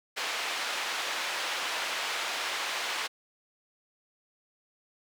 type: band-pass noise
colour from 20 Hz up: white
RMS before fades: -33 dBFS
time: 0.16-3.08 s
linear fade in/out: 20 ms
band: 600 to 3400 Hz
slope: 12 dB/octave
effects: none